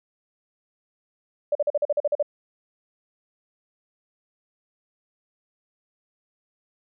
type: tone bursts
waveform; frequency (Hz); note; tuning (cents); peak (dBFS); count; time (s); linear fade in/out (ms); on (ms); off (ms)
sine; 587.3; D5; 0; -18; 10; 1.52-2.227; 5; 32; 43
effects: none